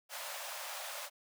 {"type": "high-pass noise", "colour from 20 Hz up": "pink", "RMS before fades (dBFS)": -43, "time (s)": [0.09, 1.1], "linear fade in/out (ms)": 50, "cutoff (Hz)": 540, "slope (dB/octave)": 96, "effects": []}